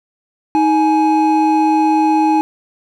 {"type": "tone pair together", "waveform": "triangle", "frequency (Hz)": [314.6, 840], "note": ["D#4", "G#5"], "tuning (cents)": [19, 19], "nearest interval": "octave + perfect fourth", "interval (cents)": 1700, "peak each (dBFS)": -11, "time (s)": [0.55, 2.41], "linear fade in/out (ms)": 0, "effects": []}